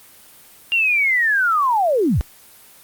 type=linear sweep; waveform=sine; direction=down; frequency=2807 to 38.89 Hz; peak=-14 dBFS; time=0.72-2.21 s; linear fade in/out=0 ms; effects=white hiss -46 dBFS RMS until 2.83 s + Opus 24 kbps